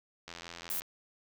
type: click train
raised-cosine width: 0.2 ms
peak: -26 dBFS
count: 47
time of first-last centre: 0.28-0.82 s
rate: 85.2 Hz
type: noise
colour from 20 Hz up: violet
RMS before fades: -35 dBFS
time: 0.7-0.8 s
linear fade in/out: 0 ms
effects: none